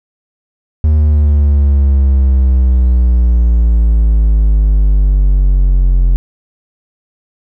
triangle exponential sweep, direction down, 77.1 to 43.65 Hz, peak -4 dBFS, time 0.84-6.16 s, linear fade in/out 0 ms, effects none

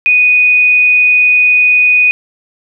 sine tone, 2482 Hz, D#7, 5 cents flat, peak -5 dBFS, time 0.06-2.11 s, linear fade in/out 0 ms, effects none

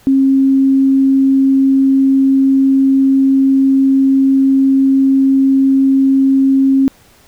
sine tone, 269.4 Hz, C#4, 49 cents flat, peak -7 dBFS, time 0.07-6.88 s, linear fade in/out 0 ms, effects pink hiss -47 dBFS RMS until 7.27 s

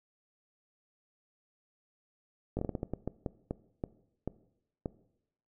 slowing click train, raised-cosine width 2 ms, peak -20 dBFS, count 14, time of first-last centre 2.57-4.858 s, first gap 19 ms, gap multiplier 1.33, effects noise-tail reverb RT60 0.8 s tail -19 dB re dry

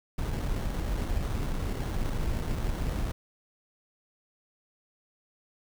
brown noise with sample-and-hold, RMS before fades -30 dBFS, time 0.18-3.12 s, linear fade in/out 5 ms, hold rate 2450 Hz, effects none

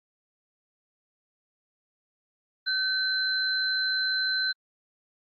sine tone pair together, 1532 / 4073 Hz, G6 / C8, -40 / -47 cents, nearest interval octave + perfect fourth, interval 1693 cents, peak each -27 dBFS, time 2.66-4.53 s, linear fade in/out 20 ms, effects AAC 64 kbps

